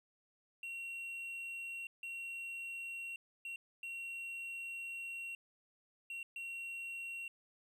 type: tone bursts at uneven times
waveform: triangle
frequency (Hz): 2738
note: F7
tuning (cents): -35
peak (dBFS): -40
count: 6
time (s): 0.63-1.87 / 2.03-3.16 / 3.45-3.56 / 3.83-5.35 / 6.1-6.23 / 6.36-7.28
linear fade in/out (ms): 2
effects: none